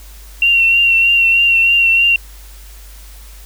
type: tone with vibrato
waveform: sine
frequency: 2742 Hz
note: F7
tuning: 32 cents flat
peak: -8 dBFS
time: 0.42-2.16 s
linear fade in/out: 2 ms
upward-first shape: triangle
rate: 3.2 Hz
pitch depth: 33 cents each way
effects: added 50 Hz sine -34 dBFS peak until 3.45 s + white hiss -42 dBFS RMS until 3.45 s

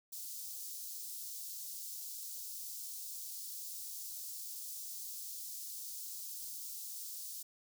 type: high-pass noise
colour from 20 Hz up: white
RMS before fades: -45 dBFS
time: 0.12-7.43 s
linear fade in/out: 10 ms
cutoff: 4700 Hz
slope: 24 dB/octave
effects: none

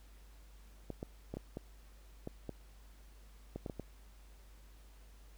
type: clicks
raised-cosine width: 2 ms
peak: -27 dBFS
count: 11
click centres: 0.903 / 1.029 / 1.34 / 1.37 / 1.571 / 2.274 / 2.493 / 3.56 / 3.662 / 3.698 / 3.797 s
effects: added 50 Hz sine -55 dBFS peak until 5.37 s + pink hiss -66 dBFS RMS until 5.37 s

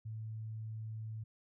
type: tone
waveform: sine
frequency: 110 Hz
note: A2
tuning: in tune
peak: -40 dBFS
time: 0.05-1.24 s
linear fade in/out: 10 ms
effects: none

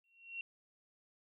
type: tone with exponential growth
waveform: sine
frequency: 2734 Hz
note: F7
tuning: 37 cents flat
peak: -37 dBFS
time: 0.04-0.41 s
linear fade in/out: 2 ms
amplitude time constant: 79 ms
effects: none

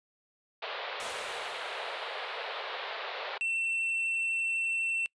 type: band-pass noise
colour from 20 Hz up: pink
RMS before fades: -38 dBFS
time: 0.62-3.38 s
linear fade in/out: 5 ms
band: 450 to 4100 Hz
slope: 48 dB/octave
type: noise with exponential decay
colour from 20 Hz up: white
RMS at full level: -41 dBFS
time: 1-2.98 s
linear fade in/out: 0 ms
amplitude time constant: 430 ms
type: tone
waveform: triangle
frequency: 2694 Hz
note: E7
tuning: 37 cents sharp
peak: -27 dBFS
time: 3.41-5.06 s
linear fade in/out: 0 ms
effects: noise-tail reverb RT60 0.1 s tail -25 dB re dry + resampled to 22050 Hz

